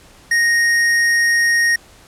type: tone with tanh clipping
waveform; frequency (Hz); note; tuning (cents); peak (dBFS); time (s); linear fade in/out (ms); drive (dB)
sine; 1864.7; A#6; 0; -14; 0.31-1.76; 5; 16
effects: pink hiss -46 dBFS RMS until 2.07 s + low-pass 11000 Hz 12 dB/octave